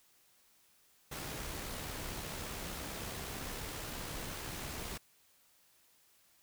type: noise with amplitude modulation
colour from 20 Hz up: pink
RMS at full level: -41 dBFS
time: 1.11-4.98 s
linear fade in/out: 10 ms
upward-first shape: sine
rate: 68.7 Hz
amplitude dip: 30%
effects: white hiss -68 dBFS RMS until 6.42 s